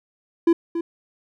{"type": "tone with echo", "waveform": "triangle", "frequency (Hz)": 336.4, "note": "E4", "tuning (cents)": 35, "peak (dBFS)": -10, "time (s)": [0.47, 0.53], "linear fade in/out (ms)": 5, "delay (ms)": 280, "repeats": 1, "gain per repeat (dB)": -10, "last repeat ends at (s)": 0.81, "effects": []}